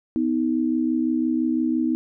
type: tone pair together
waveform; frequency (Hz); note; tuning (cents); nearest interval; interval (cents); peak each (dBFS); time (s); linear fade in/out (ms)
sine; 250.2 / 316.1; B3 / D#4; +23 / +27; major third; 404; -22; 0.16-1.95; 0
effects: none